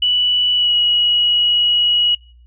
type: tone with pitch glide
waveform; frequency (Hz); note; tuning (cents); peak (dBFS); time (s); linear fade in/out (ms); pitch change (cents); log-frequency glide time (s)
sine; 2957 to 2911; F#7 to F#7; -2 to -29; -12; 0.02-2.15; 5; -27; 0.55-0.74
effects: noise-tail reverb RT60 0.5 s tail -25 dB re dry + added 60 Hz sine -43 dBFS peak until 2.46 s